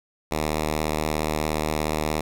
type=tone with vibrato; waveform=5% pulse; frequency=77 Hz; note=D#2; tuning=17 cents flat; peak=-12 dBFS; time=0.31-2.21 s; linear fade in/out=5 ms; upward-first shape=sine; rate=4.5 Hz; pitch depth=9 cents each way; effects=none